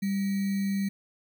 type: tone with sample-and-hold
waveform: sine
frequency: 196.9 Hz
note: G3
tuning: 8 cents sharp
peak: -25 dBFS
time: 0.02-0.89 s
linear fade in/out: 10 ms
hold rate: 2100 Hz
effects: none